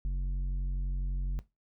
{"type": "tone with tanh clipping", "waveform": "sine", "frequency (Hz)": 46, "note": "F#1", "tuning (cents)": -9, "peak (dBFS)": -30, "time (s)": [0.05, 1.39], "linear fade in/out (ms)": 0, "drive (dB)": 8, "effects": ["noise-tail reverb RT60 0.2 s tail -17 dB re dry"]}